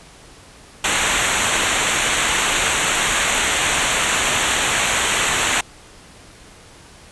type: noise with comb filter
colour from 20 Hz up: pink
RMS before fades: -18 dBFS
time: 0.84-5.61 s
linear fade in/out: 5 ms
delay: 0.2 ms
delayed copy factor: -0.8
effects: pink hiss -44 dBFS RMS until 7.11 s + resampled to 24000 Hz